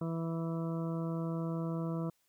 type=harmonic tone; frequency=164.81 Hz; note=E3; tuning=in tune; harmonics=1 / 2 / 3 / 4 / 6 / 7 / 8; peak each=-34 / -40 / -44 / -46 / -50 / -51 / -52 dBFS; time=0.01-2.1 s; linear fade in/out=5 ms; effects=white hiss -75 dBFS RMS until 2.28 s